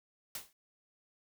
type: noise with exponential decay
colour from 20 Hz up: white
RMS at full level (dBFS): -37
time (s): 0.35-0.53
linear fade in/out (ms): 2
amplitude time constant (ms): 39
effects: none